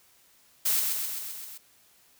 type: noise with echo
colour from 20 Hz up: blue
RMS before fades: -25 dBFS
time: 0.65-0.8 s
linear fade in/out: 10 ms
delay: 130 ms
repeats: 6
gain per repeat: -3 dB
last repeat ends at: 1.58 s
effects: white hiss -61 dBFS RMS until 2.19 s